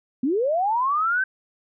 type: linear sweep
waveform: sine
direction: up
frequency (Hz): 237.5 to 1568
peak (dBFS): -19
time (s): 0.23-1.24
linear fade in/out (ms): 5
effects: none